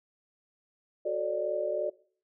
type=chord; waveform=sine; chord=D major seventh; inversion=first; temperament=equal with one note detuned; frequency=370 / 440 / 554.4 / 597.3 Hz; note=F#4 / A4 / C#5 / D5; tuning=0 / 0 / 0 / +29 cents; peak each=-35 / -36 / -36 / -30 dBFS; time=1.05-1.9 s; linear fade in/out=10 ms; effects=noise-tail reverb RT60 0.5 s tail -20 dB re dry